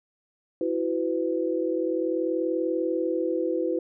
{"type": "chord", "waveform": "sine", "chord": "E suspended second", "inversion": "none", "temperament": "equal with one note detuned", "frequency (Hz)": [329.6, 370, 502.5], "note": ["E4", "F#4", "B4"], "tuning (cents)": [0, 0, 30], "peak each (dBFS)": [-27, -29, -28], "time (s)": [0.61, 3.79], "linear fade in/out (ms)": 2, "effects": []}